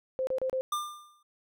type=tone bursts; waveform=sine; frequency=521 Hz; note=C5; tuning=7 cents flat; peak=-27 dBFS; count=4; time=0.19-0.61 s; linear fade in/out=0 ms; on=81 ms; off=32 ms
type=tone with exponential decay; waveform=square; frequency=1197 Hz; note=D6; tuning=33 cents sharp; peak=-27 dBFS; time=0.72-1.23 s; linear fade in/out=5 ms; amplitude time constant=110 ms
effects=none